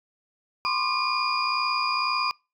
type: tone cluster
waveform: sine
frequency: 1019 / 1081 / 1197 / 2435 / 4878 Hz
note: C6 / C#6 / D6 / D#7 / D#8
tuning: -46 / -44 / +33 / -38 / -35 cents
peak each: -29 dBFS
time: 0.65-2.31 s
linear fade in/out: 0 ms
effects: noise-tail reverb RT60 0.3 s tail -26 dB re dry + tanh soft clip ceiling -13 dBFS